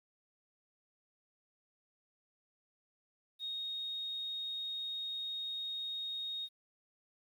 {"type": "tone", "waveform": "sine", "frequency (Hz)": 3729, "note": "A#7", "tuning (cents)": 0, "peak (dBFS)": -37, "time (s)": [3.39, 6.49], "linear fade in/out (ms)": 50, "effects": ["11-bit"]}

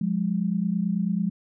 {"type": "tone pair together", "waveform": "sine", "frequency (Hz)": [177.83, 207], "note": ["F3", "G#3"], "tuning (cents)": [32, -5], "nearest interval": "minor third", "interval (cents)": 263, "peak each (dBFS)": -25, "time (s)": [0.01, 1.3], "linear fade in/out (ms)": 5, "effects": []}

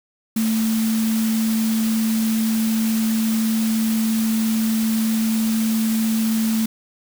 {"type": "tone in noise", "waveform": "sine", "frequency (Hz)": 222.1, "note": "A3", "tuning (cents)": 16, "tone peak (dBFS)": -17, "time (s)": [0.36, 6.66], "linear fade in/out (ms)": 5, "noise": "white", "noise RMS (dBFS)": -30, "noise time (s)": [0.36, 6.66], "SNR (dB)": 10, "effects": []}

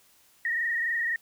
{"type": "tone with frequency modulation", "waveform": "sine", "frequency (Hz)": 1864.7, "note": "A#6", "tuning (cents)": 0, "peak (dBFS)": -25, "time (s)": [0.45, 1.16], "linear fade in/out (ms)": 2, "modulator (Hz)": 23.7, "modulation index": 2.4, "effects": ["white hiss -61 dBFS RMS until 1.21 s"]}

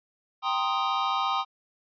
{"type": "chord", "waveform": "square", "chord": "C minor seventh", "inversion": "second", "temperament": "equal", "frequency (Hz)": [784, 932.3, 1046.5, 1244.5], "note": ["G5", "Bb5", "C6", "Eb6"], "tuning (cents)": [0, 0, 0, 0], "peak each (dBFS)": [-31, -34, -31, -29], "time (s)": [0.42, 1.45], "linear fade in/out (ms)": 50, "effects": ["resampled to 11025 Hz"]}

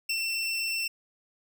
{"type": "tone with ADSR envelope", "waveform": "25% pulse", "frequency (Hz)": 2692, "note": "E7", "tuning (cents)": 36, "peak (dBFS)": -22, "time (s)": [0.09, 0.88], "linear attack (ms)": 7, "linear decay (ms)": 70, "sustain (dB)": -2, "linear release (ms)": 8, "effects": []}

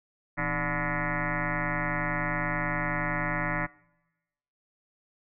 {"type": "tone with frequency modulation", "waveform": "sine", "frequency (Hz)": 1012, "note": "B5", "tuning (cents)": 42, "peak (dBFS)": -26, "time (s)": [0.37, 3.67], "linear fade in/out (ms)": 20, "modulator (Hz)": 141, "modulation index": 7.6, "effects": ["noise-tail reverb RT60 1.0 s tail -23 dB re dry"]}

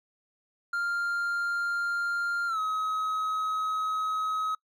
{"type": "tone with pitch glide", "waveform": "triangle", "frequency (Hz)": [1396.9, 1273.6], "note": ["F6", "D#6"], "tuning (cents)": [0, 40], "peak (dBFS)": -25, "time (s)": [0.73, 4.55], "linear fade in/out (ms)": 5, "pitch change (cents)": -160, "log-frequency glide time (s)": [2.47, 2.59], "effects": ["noise-tail reverb RT60 0.1 s tail -25 dB re dry"]}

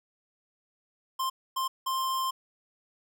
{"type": "tone bursts at uneven times", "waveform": "square", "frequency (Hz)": 1051, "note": "C6", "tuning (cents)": 7, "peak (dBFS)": -28, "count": 3, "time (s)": [[1.19, 1.3], [1.56, 1.68], [1.86, 2.31]], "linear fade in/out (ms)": 10, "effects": []}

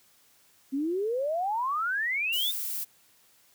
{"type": "exponential sweep", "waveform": "sine", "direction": "up", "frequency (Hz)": [261.6, 3705], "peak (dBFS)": -26, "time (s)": [0.72, 2.52], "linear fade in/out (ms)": 20}
{"type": "noise", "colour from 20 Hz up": "violet", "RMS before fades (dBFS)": -33, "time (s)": [2.32, 2.85], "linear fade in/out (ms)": 20}
{"effects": ["white hiss -62 dBFS RMS until 3.54 s", "high-pass 60 Hz 12 dB/octave"]}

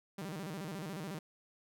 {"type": "tone with vibrato", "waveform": "sawtooth", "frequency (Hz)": 174.61, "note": "F3", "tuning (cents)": 0, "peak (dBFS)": -36, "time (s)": [0.18, 1.19], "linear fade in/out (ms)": 5, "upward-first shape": "square", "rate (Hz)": 14, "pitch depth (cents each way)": 210, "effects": []}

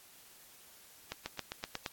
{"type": "accelerating click train", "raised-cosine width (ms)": 0.2, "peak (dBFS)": -20, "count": 7, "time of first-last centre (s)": [1.12, 1.862], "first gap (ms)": 140, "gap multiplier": 0.95, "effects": ["white hiss -58 dBFS RMS until 1.92 s", "AAC 64 kbps"]}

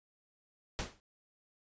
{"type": "noise with exponential decay", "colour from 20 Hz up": "pink", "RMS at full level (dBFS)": -33, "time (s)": [0.79, 1], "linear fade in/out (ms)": 0, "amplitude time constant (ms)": 45, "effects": ["resampled to 16000 Hz"]}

